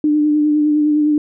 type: tone with vibrato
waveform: sine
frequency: 299.8 Hz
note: D4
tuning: 36 cents sharp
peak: -11 dBFS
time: 0.04-1.18 s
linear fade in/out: 2 ms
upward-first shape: sine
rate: 9.8 Hz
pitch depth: 23 cents each way
effects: none